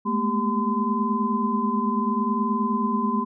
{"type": "tone cluster", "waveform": "sine", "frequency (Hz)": [205.9, 215.2, 235.9, 395.7, 1021], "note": ["G#3", "A3", "A#3", "G4", "C6"], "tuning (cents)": [-15, -38, 21, 16, -43], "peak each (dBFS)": [-32, -25, -27, -33, -25], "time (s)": [0.05, 3.25], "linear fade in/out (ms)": 20, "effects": []}